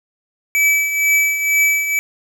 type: tone with tremolo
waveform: square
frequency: 2300 Hz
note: D7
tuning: 37 cents flat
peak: -11 dBFS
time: 0.55-1.99 s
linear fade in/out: 0 ms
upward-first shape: triangle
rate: 2.1 Hz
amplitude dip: 65%
effects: 7-bit